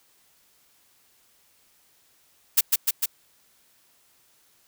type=noise with echo; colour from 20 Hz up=blue; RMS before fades=-17 dBFS; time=2.57-2.61 s; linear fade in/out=10 ms; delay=150 ms; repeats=3; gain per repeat=-2 dB; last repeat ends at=3.06 s; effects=white hiss -62 dBFS RMS until 4.67 s